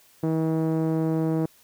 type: tone with low-pass filter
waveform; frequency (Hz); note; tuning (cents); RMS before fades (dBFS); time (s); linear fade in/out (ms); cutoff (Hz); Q
5% pulse; 160.3; E3; -48; -24; 0.23-1.46; 5; 340; 1.1
effects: white hiss -57 dBFS RMS until 1.63 s